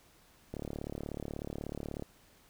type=click train; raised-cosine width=2 ms; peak=-25 dBFS; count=55; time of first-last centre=0.54-2.024 s; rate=36.4 Hz; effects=pink hiss -63 dBFS RMS until 2.49 s